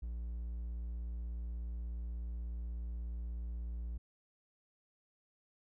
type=tone; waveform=triangle; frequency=58.27 Hz; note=A#1; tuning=in tune; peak=-36 dBFS; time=0.02-3.98 s; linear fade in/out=10 ms; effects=none